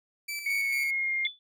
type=tone with tremolo; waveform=sawtooth; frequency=2318 Hz; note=D7; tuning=23 cents flat; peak=-29 dBFS; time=0.28-0.91 s; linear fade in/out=10 ms; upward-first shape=square; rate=4.5 Hz; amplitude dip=45%
type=tone with pitch glide; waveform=sine; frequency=2217 to 2122 Hz; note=C#7 to C7; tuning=0 to +24 cents; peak=-26 dBFS; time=0.46-1.27 s; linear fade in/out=2 ms; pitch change=-76 cents; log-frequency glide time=0.57-1.13 s
type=tone with exponential decay; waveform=sine; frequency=3475 Hz; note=A7; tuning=22 cents flat; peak=-25 dBFS; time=1.25-1.39 s; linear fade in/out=1 ms; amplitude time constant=30 ms
effects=none